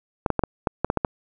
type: clicks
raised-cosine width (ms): 1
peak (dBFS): -6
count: 9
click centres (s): 0.262 / 0.303 / 0.393 / 0.437 / 0.672 / 0.846 / 0.901 / 0.973 / 1.048
effects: none